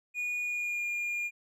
triangle tone with pitch glide, 2451 to 2416 Hz, D#7 to D7, -27 to +48 cents, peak -29 dBFS, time 0.14-1.31 s, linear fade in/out 50 ms, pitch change -25 cents, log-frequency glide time 0.42-0.84 s, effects none

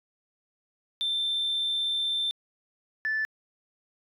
sine tone pair in turn, 3562 / 1751.9 Hz, A7 / A6, +21 / -8 cents, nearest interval octave, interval 1229 cents, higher first, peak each -24 dBFS, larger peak neither, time 1.01-2.31 / 3.05-3.25 s, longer first, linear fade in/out 0 ms, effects tanh soft clip ceiling -22 dBFS

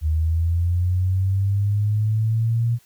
sine linear sweep, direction up, 76.7 to 118.7 Hz, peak -17 dBFS, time 0.01-2.79 s, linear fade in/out 50 ms, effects white hiss -57 dBFS RMS until 2.85 s

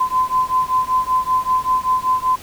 sine beating tone pair, 1021 / 1026.2 Hz, C6 / C6, -43 / -34 cents, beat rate 5.2 Hz, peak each -18 dBFS, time 0-2.36 s, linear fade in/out 10 ms, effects pink hiss -38 dBFS RMS until 2.42 s

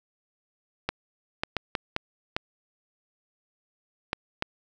clicks, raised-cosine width 0.3 ms, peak -10 dBFS, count 8, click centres 0.89 / 1.435 / 1.567 / 1.752 / 1.964 / 2.365 / 4.131 / 4.424 s, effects none

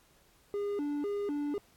triangle tone with vibrato, 344.4 Hz, F4, 24 cents flat, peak -29 dBFS, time 0.54-1.58 s, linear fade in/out 0 ms, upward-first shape square, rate 2 Hz, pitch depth 290 cents each way, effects pink hiss -65 dBFS RMS until 1.76 s + AAC 64 kbps

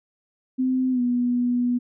sine tone with pitch glide, 257.8 to 244.5 Hz, C4 to B3, -26 to -17 cents, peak -19 dBFS, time 0.58-1.79 s, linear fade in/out 20 ms, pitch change -91 cents, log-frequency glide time 0.91-1.01 s, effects none

